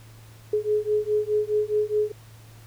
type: beating tone pair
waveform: sine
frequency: 420.4 / 425.2 Hz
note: G#4 / G#4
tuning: +21 / +41 cents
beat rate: 4.8 Hz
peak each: -24 dBFS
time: 0.53-2.12 s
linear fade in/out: 5 ms
effects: added 111 Hz sine -46 dBFS peak until 2.66 s + pink hiss -53 dBFS RMS until 2.66 s